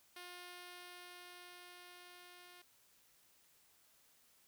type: tone with level ramp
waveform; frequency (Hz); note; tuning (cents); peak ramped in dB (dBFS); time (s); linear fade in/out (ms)
5% pulse; 355.8; F4; +32; -38 to -46; 0.16-2.62; 5
effects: white hiss -70 dBFS RMS until 4.47 s